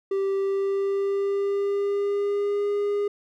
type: tone with pitch glide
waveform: triangle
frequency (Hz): 390.9 to 408.7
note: G4 to G#4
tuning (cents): -5 to -28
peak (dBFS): -20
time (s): 0.11-3.08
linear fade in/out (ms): 5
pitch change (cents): +77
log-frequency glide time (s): 0.37-2.69
effects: none